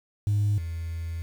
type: tone pair in turn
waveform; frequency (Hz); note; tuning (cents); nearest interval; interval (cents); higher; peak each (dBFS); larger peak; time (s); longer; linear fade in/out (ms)
sine; 103.2 / 82.86; G#2 / E2; -10 / +9; major third; 381; first; -19 / -29; first; 0.27-0.58 / 0.58-1.22; second; 0
effects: tanh soft clip ceiling -18 dBFS + 8-bit